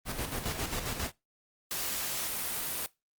pink noise with tremolo, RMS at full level -33 dBFS, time 0.05-1.12 s, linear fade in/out 50 ms, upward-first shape square, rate 7.4 Hz, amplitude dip 50%
white noise, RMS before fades -34 dBFS, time 1.71-2.86 s, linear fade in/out 0 ms
effects noise-tail reverb RT60 0.2 s tail -20 dB re dry + Opus 32 kbps

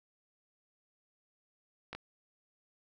clicks, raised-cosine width 0.3 ms, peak -25 dBFS, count 2, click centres 1.93 / 1.95 s, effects none

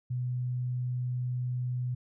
sine tone, 124.7 Hz, B2, 17 cents sharp, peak -29 dBFS, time 0.1-1.95 s, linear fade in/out 10 ms, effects none

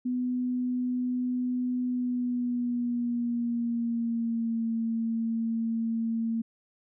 sine tone with pitch glide, 249.4 to 227.4 Hz, B3 to A#3, +17 to -43 cents, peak -26 dBFS, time 0.05-6.42 s, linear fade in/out 10 ms, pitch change -160 cents, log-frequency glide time 1.84-4.67 s, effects none

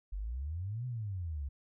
sine exponential two-way sweep, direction up then down, 45.21 to 128.2 to 66.3 Hz, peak -35 dBFS, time 0.12-1.49 s, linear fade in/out 10 ms, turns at 0.86 s, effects none

